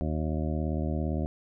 harmonic tone, 77.6 Hz, D#2, 4 cents flat, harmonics 1 / 2 / 3 / 4 / 5 / 7 / 8 / 9, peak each -30 / -33 / -34 / -37 / -41 / -41 / -41 / -44 dBFS, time 0.01-1.26 s, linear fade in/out 0 ms, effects none

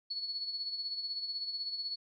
sine tone with tremolo, 4400 Hz, C#8, 14 cents flat, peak -33 dBFS, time 0.1-1.96 s, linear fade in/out 10 ms, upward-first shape sine, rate 16 Hz, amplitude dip 55%, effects none

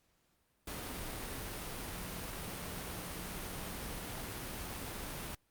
sine tone in noise, 179.6 Hz, F3, 49 cents sharp, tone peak -50 dBFS, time 1.89-3.74 s, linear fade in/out 5 ms, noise pink, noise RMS -42 dBFS, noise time 0.67-5.35 s, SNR -11 dB, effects pink hiss -75 dBFS RMS until 5.5 s + Opus 48 kbps

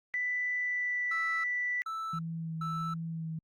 sine tone with pitch glide, 1985 to 1971.3 Hz, B6 to B6, +8 to -4 cents, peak -29 dBFS, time 0.14-1.82 s, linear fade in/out 0 ms, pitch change -12 cents, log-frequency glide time 0.56-1.03 s
triangle tone bursts, 1318.5 Hz, E6, in tune, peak -32 dBFS, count 3, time 1.11-2.94 s, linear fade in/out 5 ms, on 330 ms, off 420 ms
sine tone with vibrato, 162.5 Hz, E3, 24 cents flat, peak -34 dBFS, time 2.13-3.39 s, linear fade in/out 5 ms, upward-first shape sine, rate 1.4 Hz, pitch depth 24 cents each way
effects tanh soft clip ceiling -21 dBFS + Opus 48 kbps

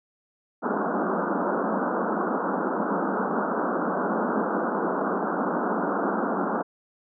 pink band-pass noise, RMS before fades -26 dBFS, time 0.62-6.63 s, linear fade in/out 20 ms, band 180 to 1500 Hz, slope 96 dB/octave, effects none

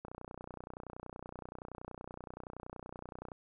click train, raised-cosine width 1 ms, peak -30 dBFS, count 101, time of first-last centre 0.05-3.318 s, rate 30.6 Hz, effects none

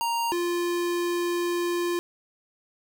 square tone pair in turn, 932.3 / 348.3 Hz, A#5 / F4, 0 / -5 cents, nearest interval octave + perfect fourth, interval 1705 cents, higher first, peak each -25 dBFS, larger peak neither, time 0.01-0.32 / 0.32-1.99 s, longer second, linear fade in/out 0 ms, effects none

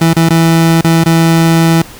30% pulse tone with dropouts, 164.7 Hz, E3, 1 cent flat, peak -3 dBFS, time 0.01-1.82 s, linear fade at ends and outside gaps 5 ms, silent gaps 0.134-0.164 / 0.29-0.303 / 0.812-0.843 / 1.039-1.059 s, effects pink hiss -33 dBFS RMS until 1.99 s

